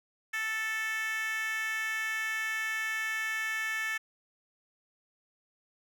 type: tone with high-pass filter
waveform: 10% pulse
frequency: 440 Hz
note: A4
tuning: in tune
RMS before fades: -33 dBFS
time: 0.33-3.98 s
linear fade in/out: 10 ms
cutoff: 1800 Hz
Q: 3.9
effects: none